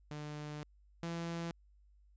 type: tone pair in turn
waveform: sawtooth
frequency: 149.4 / 168.38 Hz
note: D3 / E3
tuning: +30 / +37 cents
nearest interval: major second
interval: 207 cents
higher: second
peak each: -38 / -34 dBFS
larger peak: second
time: 0.11-0.63 / 1.03-1.51 s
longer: first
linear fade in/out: 0 ms
effects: added 50 Hz sine -62 dBFS peak until 2.16 s + resampled to 16000 Hz